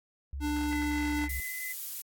sine tone with pitch glide, 69 to 67.97 Hz, C#2 to C#2, -7 to -33 cents, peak -34 dBFS, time 0.33-1.4 s, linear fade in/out 0 ms, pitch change -26 cents, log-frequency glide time 0.85-1.19 s
square tone, 296.2 Hz, D4, 15 cents sharp, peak -30 dBFS, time 0.4-1.29 s, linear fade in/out 50 ms
sine tone with tremolo, 2028 Hz, B6, 45 cents sharp, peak -36 dBFS, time 0.71-1.73 s, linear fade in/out 10 ms, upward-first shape triangle, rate 4.4 Hz, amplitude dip 30%
violet noise, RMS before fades -37 dBFS, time 1.29-2.02 s, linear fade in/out 5 ms
effects AAC 64 kbps

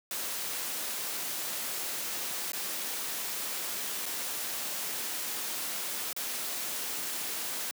white noise with dropouts, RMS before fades -35 dBFS, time 0.11-7.71 s, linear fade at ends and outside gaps 1 ms, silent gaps 2.52-2.532 / 4.057-4.062 / 6.129-6.164 s, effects high-pass 200 Hz 12 dB/octave

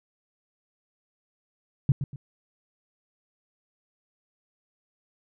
sine tone with echo, 138 Hz, C#3, 7 cents flat, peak -15 dBFS, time 1.89-1.92 s, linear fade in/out 2 ms, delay 120 ms, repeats 2, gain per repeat -10 dB, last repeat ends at 2.16 s, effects none

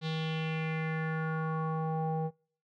square tone with low-pass filter sweep, 159.2 Hz, D#3, 40 cents sharp, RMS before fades -33 dBFS, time 0.01-2.31 s, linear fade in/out 50 ms, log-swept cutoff 3900 to 670 Hz, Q 3.8, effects noise-tail reverb RT60 0.5 s tail -26 dB re dry

